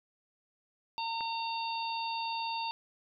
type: harmonic tone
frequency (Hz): 914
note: A#5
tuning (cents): -34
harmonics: 1 / 3 / 4 / 5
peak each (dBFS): -34 / -41 / -43 / -42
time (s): 0.98-2.71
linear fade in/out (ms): 0
type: click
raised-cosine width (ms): 0.5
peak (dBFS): -30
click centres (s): 1.208
effects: none